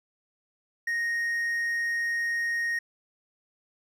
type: tone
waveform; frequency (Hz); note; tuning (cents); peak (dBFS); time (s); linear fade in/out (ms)
triangle; 1864.7; A#6; 0; -24; 0.87-2.79; 5
effects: none